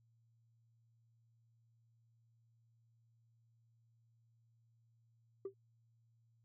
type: tone with exponential decay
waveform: sine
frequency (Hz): 390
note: G4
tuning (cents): -9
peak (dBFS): -35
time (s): 5.45-5.54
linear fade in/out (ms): 5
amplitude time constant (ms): 19
effects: tanh soft clip ceiling -37 dBFS + added 115 Hz sine -70 dBFS peak until 6.44 s